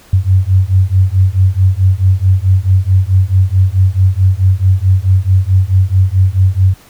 sine beating tone pair, 92.1 / 96.7 Hz, F#2 / G2, -7 / -23 cents, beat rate 4.6 Hz, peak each -10 dBFS, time 0.13-6.74 s, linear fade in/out 5 ms, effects pink hiss -43 dBFS RMS until 6.89 s

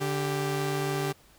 sawtooth tone pair together, 145.27 / 392 Hz, D3 / G4, -19 / 0 cents, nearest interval octave + perfect fourth, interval 1719 cents, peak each -26 dBFS, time 0-1.13 s, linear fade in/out 20 ms, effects pink hiss -58 dBFS RMS until 1.38 s

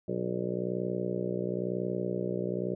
harmonic tone with a mistuned harmonic, 61 Hz, B1, 21 cents flat, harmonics 2 / 3 / 4 / 5 / 6 / 7 / 8 / 9 / 10, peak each -40 / -35 / -44 / -42 / -35 / -37 / -39 / -43 / -41 dBFS, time 0.08-2.75 s, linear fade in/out 5 ms, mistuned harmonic 10, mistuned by -35 cents, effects none

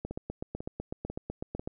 two click trains, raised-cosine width 2 ms, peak -24 / -21 dBFS, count 4 / 14, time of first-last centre 0.11-1.595 / 0.05-1.675 s, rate 2.02 / 8 Hz, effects none

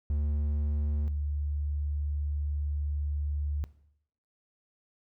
triangle / sine tone pair in turn, 73.42 / 73.13 Hz, D2 / D2, 0 / -7 cents, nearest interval unison, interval 7 cents, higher first, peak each -24 / -28 dBFS, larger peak first, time 0.1-1.08 / 1.08-3.64 s, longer second, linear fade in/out 0 ms, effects noise-tail reverb RT60 0.7 s tail -18 dB re dry

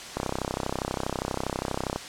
click train, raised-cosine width 1 ms, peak -13 dBFS, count 59, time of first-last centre 0.17-1.96 s, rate 32.4 Hz, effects white hiss -39 dBFS RMS until 2.08 s + low-pass 7000 Hz 12 dB/octave

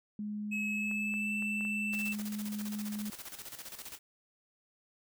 sine tone, 209.3 Hz, G#3, 14 cents sharp, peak -35 dBFS, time 0.19-3.1 s, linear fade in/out 2 ms
triangle tone with pitch glide, 2573 to 2658 Hz, E7 to E7, -43 to +14 cents, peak -32 dBFS, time 0.51-2.14 s, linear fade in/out 20 ms, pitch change +57 cents, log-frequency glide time 0.7-1.33 s
clicks, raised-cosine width 0.5 ms, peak -35 dBFS, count 10, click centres 0.913 / 1.139 / 1.424 / 1.609 / 1.651 / 1.936 / 2.198 / 2.613 / 2.955 / 3.132 s
white noise with tremolo, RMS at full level -44 dBFS, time 1.92-3.99 s, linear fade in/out 20 ms, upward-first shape square, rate 15 Hz, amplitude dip 65%
effects none

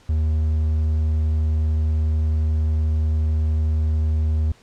triangle tone, 77.78 Hz, D#2, in tune, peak -15 dBFS, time 0.09-4.52 s, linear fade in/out 5 ms, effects pink hiss -53 dBFS RMS until 4.62 s + low-pass 7000 Hz 12 dB/octave

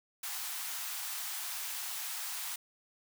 white high-pass noise, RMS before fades -39 dBFS, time 0.23-2.56 s, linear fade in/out 5 ms, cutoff 720 Hz, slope 48 dB/octave, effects none

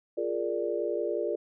sine chord, Bb dominant seventh, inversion second, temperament equal, 349.2 / 415.3 / 466.2 / 587.3 Hz, F4 / Ab4 / Bb4 / D5, 0 / 0 / 0 / 0 cents, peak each -33 dBFS, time 0.17-1.36 s, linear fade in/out 10 ms, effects none

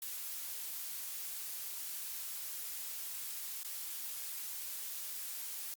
blue noise with dropouts, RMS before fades -42 dBFS, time 0.02-5.74 s, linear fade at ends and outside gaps 2 ms, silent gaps 3.633-3.646 s, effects Opus 48 kbps

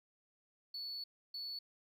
sine tone bursts at uneven times, 4435 Hz, C#8, in tune, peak -39 dBFS, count 2, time 0.74-1.04 / 1.34-1.59 s, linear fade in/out 5 ms, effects tanh soft clip ceiling -39 dBFS + 13-bit

